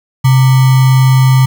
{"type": "tone with sample-and-hold", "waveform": "sine", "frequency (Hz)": 130.81, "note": "C3", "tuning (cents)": 0, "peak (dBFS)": -4, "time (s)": [0.24, 1.46], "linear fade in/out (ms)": 10, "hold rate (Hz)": 1050, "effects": []}